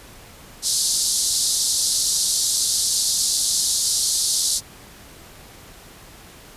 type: band-pass noise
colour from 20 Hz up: pink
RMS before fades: -21 dBFS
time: 0.62-4.61 s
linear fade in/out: 50 ms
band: 4000 to 11000 Hz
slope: 48 dB/octave
effects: pink hiss -44 dBFS RMS until 6.56 s + resampled to 32000 Hz